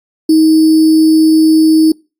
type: tone with sample-and-hold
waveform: sine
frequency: 315.9 Hz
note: D#4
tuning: 26 cents sharp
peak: -4 dBFS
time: 0.29-1.92 s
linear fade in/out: 5 ms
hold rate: 4900 Hz
effects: noise-tail reverb RT60 0.3 s tail -25 dB re dry + AAC 64 kbps